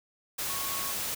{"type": "tone in noise", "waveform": "sine", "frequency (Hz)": 1103, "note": "C#6", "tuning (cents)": -9, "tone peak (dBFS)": -39, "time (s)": [0.49, 0.92], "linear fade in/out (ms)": 10, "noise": "white", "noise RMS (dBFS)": -33, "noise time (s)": [0.38, 1.15], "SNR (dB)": -9, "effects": []}